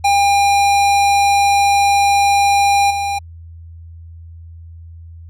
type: tone with level steps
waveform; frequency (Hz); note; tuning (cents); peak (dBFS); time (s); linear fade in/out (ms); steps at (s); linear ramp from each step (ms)
square; 803; G5; +41; -11 / -18; 0.04-3.19; 10; 2.9; 10
effects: added 83 Hz sine -33 dBFS peak until 5.29 s + low-pass 10000 Hz 12 dB/octave